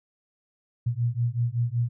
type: beating tone pair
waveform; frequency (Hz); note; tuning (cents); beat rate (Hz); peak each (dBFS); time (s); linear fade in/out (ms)
sine; 116.6 / 121.9; A#2 / B2; +1 / -22; 5.3; -26; 0.86-1.89; 10
effects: none